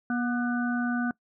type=harmonic tone with a mistuned harmonic; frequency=241.6 Hz; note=B3; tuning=38 cents flat; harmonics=1 / 3 / 5 / 6; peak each=-26 / -36 / -41 / -32 dBFS; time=0.1-1.11 s; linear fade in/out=2 ms; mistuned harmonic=6; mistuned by=+47 cents; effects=noise-tail reverb RT60 0.1 s tail -22 dB re dry